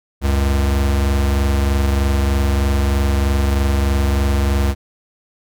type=tone pair together; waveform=square; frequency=69.3 / 92.5 Hz; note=C#2 / F#2; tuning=0 / 0 cents; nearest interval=perfect fourth; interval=500 cents; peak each=-15 / -23 dBFS; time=0.21-4.75 s; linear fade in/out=50 ms; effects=none